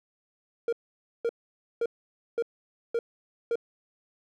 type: tone bursts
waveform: triangle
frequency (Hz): 466.2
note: A#4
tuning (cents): 0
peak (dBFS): -22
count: 6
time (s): 0.68-3.556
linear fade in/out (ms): 2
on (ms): 46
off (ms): 520
effects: none